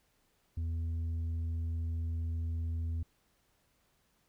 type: tone with tanh clipping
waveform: sine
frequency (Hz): 82.41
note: E2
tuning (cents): 0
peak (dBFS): -33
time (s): 0.57-3.03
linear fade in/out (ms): 5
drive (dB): 4
effects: pink hiss -73 dBFS RMS until 4.28 s